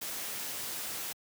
white noise, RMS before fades -38 dBFS, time 0.01-1.13 s, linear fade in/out 10 ms, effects high-pass 100 Hz 12 dB/octave

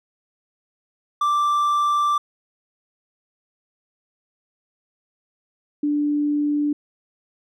triangle / sine tone pair in turn, 1174.7 / 293.7 Hz, D6 / D4, 0 / 0 cents, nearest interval 2 octaves, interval 2400 cents, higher first, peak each -15 / -18 dBFS, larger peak first, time 1.21-2.18 / 5.83-6.73 s, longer first, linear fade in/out 5 ms, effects none

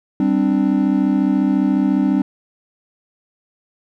triangle chord, G suspended fourth, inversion none, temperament equal with one note detuned, 196 / 261.6 / 296 Hz, G3 / C4 / D4, 0 / 0 / +14 cents, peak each -16 dBFS, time 0.2-2.22 s, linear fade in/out 2 ms, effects none

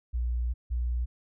sine tone pair in turn, 60 / 60.28 Hz, B1 / B1, -49 / -41 cents, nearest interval unison, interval 8 cents, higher second, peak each -26 dBFS, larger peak neither, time 0.13-0.54 / 0.7-1.06 s, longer first, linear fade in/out 20 ms, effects none

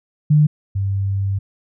sine tone pair in turn, 150.3 / 98.14 Hz, D3 / G2, +40 / +2 cents, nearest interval perfect fifth, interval 738 cents, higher first, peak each -9 / -17 dBFS, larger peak first, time 0.3-0.47 / 0.75-1.39 s, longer second, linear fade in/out 10 ms, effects none

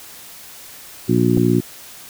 harmonic tone, 59.6 Hz, A#1, 39 cents sharp, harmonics 2 / 3 / 4 / 5 / 6, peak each -19 / -19 / -19 / -19 / -19 dBFS, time 1.08-1.61 s, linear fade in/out 20 ms
clicks, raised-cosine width 2 ms, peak -15 dBFS, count 2, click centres 1.372 / 1.376 s
effects white hiss -39 dBFS RMS until 2.09 s

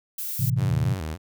violet noise, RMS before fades -31 dBFS, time 0.18-0.5 s, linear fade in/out 5 ms
sine chord, A minor, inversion none, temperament equal, 110 / 130.81 / 164.81 Hz, A2 / C3 / E3, 0 / 0 / 0 cents, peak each -25 / -23 / -29 dBFS, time 0.39-0.95 s, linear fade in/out 10 ms
sawtooth tone with vibrato, 86.5 Hz, F2, 16 cents flat, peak -25 dBFS, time 0.56-1.18 s, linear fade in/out 50 ms, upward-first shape square, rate 3.4 Hz, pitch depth 170 cents each way
effects none

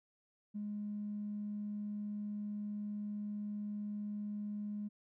triangle tone with tanh clipping, 207.7 Hz, G#3, in tune, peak -38 dBFS, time 0.54-4.89 s, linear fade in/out 20 ms, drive 4 dB, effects none

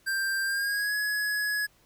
square tone with pitch glide, 1580 to 1683.6 Hz, G6 to G#6, +13 to +23 cents, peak -27 dBFS, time 0.06-1.67 s, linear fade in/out 20 ms, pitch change +110 cents, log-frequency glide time 0.44-0.95 s, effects pink hiss -63 dBFS RMS until 1.85 s

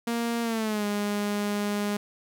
sawtooth tone with pitch glide, 233.7 to 205.8 Hz, A#3 to G#3, +5 to -16 cents, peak -22 dBFS, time 0.07-1.97 s, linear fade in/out 5 ms, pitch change -221 cents, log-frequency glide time 0.42-0.85 s, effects none

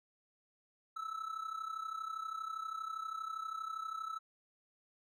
triangle tone with amplitude modulation, 1310 Hz, E6, 11 cents flat, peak -34 dBFS, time 0.96-4.19 s, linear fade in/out 10 ms, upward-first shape sine, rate 32.5 Hz, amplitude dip 75%, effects none

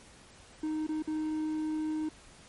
triangle tone with dropouts, 310.4 Hz, D#4, 4 cents flat, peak -28 dBFS, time 0.63-2.09 s, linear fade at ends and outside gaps 5 ms, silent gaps 0.868-0.889 / 1.025-1.074 s, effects pink hiss -55 dBFS RMS until 2.48 s + MP3 48 kbps

